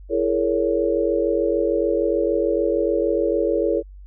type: chord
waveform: sine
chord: A# half-diminished seventh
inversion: second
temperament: just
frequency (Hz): 335.6 / 419.5 / 466.2 / 559.4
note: E4 / G#4 / A#4 / C#5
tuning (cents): +31 / +17 / 0 / +16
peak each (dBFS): -23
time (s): 0.09-3.83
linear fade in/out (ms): 50
effects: added 48 Hz sine -38 dBFS peak until 4.06 s